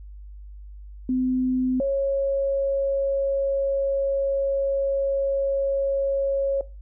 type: tone pair in turn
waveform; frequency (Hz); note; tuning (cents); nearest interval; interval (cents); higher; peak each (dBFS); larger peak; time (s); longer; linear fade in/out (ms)
sine; 255.8 / 549.4; C4 / C#5; -39 / -16; octave + minor second; 1323; second; -20; neither; 1.09-1.8 / 1.8-6.61; second; 2
effects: noise-tail reverb RT60 0.3 s tail -19 dB re dry + added 50 Hz sine -38 dBFS peak until 6.81 s